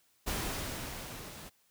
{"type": "noise with level ramp", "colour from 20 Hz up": "pink", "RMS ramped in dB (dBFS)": [-34, -48], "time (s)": [0.26, 1.5], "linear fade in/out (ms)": 20, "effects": ["white hiss -70 dBFS RMS until 1.7 s"]}